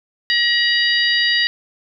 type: harmonic tone with a mistuned harmonic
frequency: 950 Hz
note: A#5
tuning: 33 cents sharp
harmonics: 2 / 3 / 4 / 5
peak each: -17 / -20 / -21 / -21 dBFS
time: 0.3-1.47 s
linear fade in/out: 0 ms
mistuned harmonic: 3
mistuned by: +43 cents
effects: none